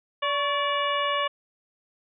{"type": "harmonic tone with a mistuned harmonic", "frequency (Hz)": 579, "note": "D5", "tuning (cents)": -25, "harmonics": [1, 2, 3, 4, 5, 6], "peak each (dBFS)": [-29, -26, -33, -34, -31, -37], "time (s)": [0.22, 1.28], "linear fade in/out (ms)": 10, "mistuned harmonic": 2, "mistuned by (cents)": -63, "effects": []}